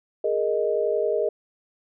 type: chord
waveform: sine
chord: Ab suspended second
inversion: none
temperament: equal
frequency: 415.3 / 466.2 / 622.3 Hz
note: Ab4 / Bb4 / Eb5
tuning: 0 / 0 / 0 cents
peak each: -25 dBFS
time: 0.24-1.29 s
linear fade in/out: 5 ms
effects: none

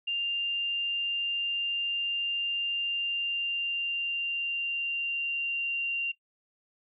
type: tone with pitch glide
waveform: sine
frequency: 2794 to 2771 Hz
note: F7 to F7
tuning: 0 to -14 cents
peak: -27 dBFS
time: 0.07-6.12 s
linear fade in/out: 10 ms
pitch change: -14 cents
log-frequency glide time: 2.71-5.84 s
effects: noise-tail reverb RT60 0.1 s tail -19 dB re dry

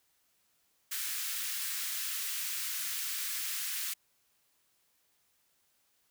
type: high-pass noise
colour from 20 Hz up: white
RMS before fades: -36 dBFS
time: 0.91-3.94 s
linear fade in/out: 10 ms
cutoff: 1400 Hz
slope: 24 dB/octave
effects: white hiss -73 dBFS RMS until 6.1 s

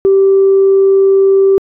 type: tone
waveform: sine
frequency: 389.2 Hz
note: G4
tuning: 12 cents flat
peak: -4 dBFS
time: 0.05-1.58 s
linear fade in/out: 0 ms
effects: tanh soft clip ceiling -1 dBFS

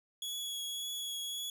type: tone with vibrato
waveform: sawtooth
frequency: 3358 Hz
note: G#7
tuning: 18 cents sharp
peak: -34 dBFS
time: 0.22-1.5 s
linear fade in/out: 2 ms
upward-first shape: triangle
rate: 1.8 Hz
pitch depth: 15 cents each way
effects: none

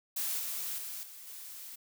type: noise with level steps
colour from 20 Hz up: blue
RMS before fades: -34 / -37 / -41 / -49 / -46 dBFS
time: 0.16-1.76 s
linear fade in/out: 10 ms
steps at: 0.39 / 0.78 / 1.03 / 1.27 s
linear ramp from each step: 2 ms
effects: none

